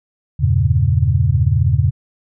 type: chord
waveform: sine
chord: E diminished seventh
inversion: none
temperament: equal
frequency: 82.41 / 98 / 116.54 / 138.59 Hz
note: E2 / G2 / Bb2 / Db3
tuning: 0 / 0 / 0 / 0 cents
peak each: -17 dBFS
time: 0.39-1.91 s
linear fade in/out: 20 ms
effects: none